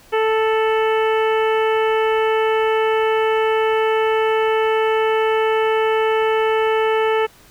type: harmonic tone with a mistuned harmonic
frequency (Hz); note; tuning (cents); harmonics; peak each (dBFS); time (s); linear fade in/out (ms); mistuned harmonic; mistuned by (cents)
440; A4; 0; 1 / 2 / 3 / 4 / 5 / 6 / 7; -16 / -22 / -26 / -28 / -30 / -32 / -33; 0.12-7.27; 20; 7; -41
effects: pink hiss -48 dBFS RMS until 7.5 s